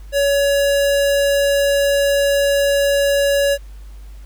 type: tone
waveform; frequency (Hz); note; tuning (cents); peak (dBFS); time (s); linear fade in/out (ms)
square; 563; C#5; +27; -14; 0.12-3.58; 50
effects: added 50 Hz sine -33 dBFS peak until 4.25 s + pink hiss -52 dBFS RMS until 4.25 s